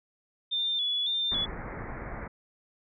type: tone with vibrato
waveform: sine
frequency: 3503 Hz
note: A7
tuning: 8 cents flat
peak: -26 dBFS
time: 0.51-1.46 s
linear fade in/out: 20 ms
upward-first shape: square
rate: 1.8 Hz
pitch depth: 46 cents each way
type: low-pass noise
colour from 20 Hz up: pink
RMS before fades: -38 dBFS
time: 1.31-2.28 s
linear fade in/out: 10 ms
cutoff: 2200 Hz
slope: 96 dB/octave
effects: none